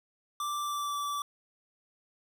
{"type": "tone with pitch glide", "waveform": "square", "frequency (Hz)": [1174.7, 1158.5], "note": ["D6", "D6"], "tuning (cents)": [0, -24], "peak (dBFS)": -32, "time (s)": [0.4, 1.22], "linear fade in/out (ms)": 2, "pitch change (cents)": -24, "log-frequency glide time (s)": [0.63, 0.97], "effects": []}